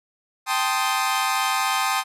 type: chord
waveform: sawtooth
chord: A half-diminished seventh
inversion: third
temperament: equal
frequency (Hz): 784 / 880 / 1046.5 / 1244.5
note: G5 / A5 / C6 / Eb6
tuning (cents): 0 / 0 / 0 / 0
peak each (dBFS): -22 / -24 / -22 / -22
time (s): 0.46-2.04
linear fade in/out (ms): 50
effects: resampled to 32000 Hz